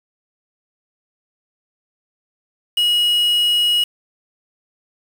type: tone with quantisation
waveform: triangle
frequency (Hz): 2900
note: F#7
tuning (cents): -35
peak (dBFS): -12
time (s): 2.77-3.84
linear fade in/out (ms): 5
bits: 5
effects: none